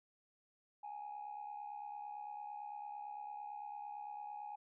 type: tone with amplitude modulation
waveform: sine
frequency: 830.6 Hz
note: G#5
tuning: in tune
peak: -40 dBFS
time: 0.83-4.56 s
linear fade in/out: 10 ms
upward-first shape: sine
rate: 68.9 Hz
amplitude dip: 70%
effects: tanh soft clip ceiling -39 dBFS